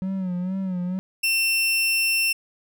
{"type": "tone with vibrato", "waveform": "triangle", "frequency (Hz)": 185, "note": "F#3", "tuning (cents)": 0, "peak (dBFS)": -22, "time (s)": [0.02, 0.99], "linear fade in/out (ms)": 0, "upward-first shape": "sine", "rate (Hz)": 2.2, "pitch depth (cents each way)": 72}
{"type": "tone", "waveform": "sawtooth", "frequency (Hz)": 2700, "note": "E7", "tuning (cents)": 41, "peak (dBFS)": -16, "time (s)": [1.23, 2.33], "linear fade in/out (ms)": 10}
{"effects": []}